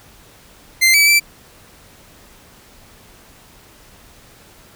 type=tone with pitch steps; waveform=sawtooth; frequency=2082 / 2295 / 2331 Hz; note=C7 / D7 / D7; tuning=-9 / -40 / -14 cents; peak=-6 dBFS; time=0.81-1.2 s; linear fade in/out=20 ms; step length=130 ms; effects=pink hiss -46 dBFS RMS until 4.75 s